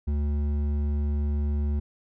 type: tone with hard clipping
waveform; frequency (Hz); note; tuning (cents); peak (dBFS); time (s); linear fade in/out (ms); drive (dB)
triangle; 73; D2; -10; -25; 0.07-1.8; 10; 12
effects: none